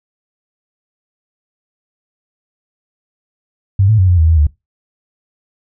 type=tone with pitch steps; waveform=sine; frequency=97.6 / 109.5 / 93 / 89 / 80.2 / 81.5 / 74.4 Hz; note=G2 / A2 / F#2 / F2 / E2 / E2 / D2; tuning=-7 / -8 / +9 / +33 / -47 / -19 / +23 cents; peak=-7 dBFS; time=3.79-4.469 s; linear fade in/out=5 ms; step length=97 ms; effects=noise-tail reverb RT60 0.2 s tail -21 dB re dry